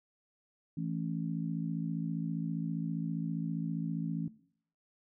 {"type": "harmonic tone", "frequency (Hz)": 55, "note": "A1", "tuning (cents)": 0, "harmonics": [3, 4, 5], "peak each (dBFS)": [-35, -40, -39], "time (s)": [0.77, 4.28], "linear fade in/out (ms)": 5, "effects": ["noise-tail reverb RT60 0.6 s tail -18 dB re dry"]}